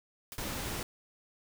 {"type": "noise with exponential decay", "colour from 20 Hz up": "white", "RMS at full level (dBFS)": -40, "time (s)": [0.32, 0.43], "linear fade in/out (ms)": 1, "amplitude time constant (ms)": 23}
{"type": "noise", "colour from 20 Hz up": "pink", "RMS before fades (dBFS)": -37, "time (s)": [0.38, 0.83], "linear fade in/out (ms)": 2}
{"effects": []}